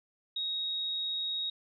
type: tone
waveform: sine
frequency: 3772 Hz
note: A#7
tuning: 20 cents sharp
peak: -31 dBFS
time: 0.36-1.5 s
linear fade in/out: 5 ms
effects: none